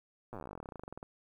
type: slowing click train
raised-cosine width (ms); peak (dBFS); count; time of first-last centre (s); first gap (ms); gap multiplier
1; -30; 30; 0.33-1.029; 8; 1.07
effects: 11-bit